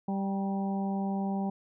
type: harmonic tone with a mistuned harmonic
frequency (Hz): 196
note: G3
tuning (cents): 0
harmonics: 1 / 2 / 3 / 4 / 5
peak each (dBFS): -29 / -41 / -43 / -37 / -46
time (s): 0.08-1.5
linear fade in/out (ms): 5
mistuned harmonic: 5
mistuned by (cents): -35
effects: none